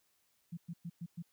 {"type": "tone bursts", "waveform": "sine", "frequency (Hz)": 170, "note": "F3", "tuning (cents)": -46, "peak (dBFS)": -39, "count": 5, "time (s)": [0.52, 1.225], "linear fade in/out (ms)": 10, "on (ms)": 53, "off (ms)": 110, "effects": ["white hiss -75 dBFS RMS until 1.32 s"]}